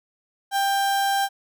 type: tone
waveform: 35% pulse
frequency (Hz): 791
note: G5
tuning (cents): +15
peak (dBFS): -18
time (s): 0.51-1.29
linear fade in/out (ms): 50
effects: none